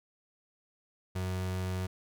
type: tone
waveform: 35% pulse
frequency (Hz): 92.5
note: F#2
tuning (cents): 0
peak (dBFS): -30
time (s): 1.15-1.87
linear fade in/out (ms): 10
effects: none